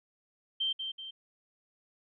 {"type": "tone with echo", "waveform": "sine", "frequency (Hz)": 3136, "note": "G7", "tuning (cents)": 0, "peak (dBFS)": -28, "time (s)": [0.6, 0.73], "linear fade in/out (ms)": 10, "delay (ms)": 190, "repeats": 2, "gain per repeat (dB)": -6, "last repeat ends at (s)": 1.11, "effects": []}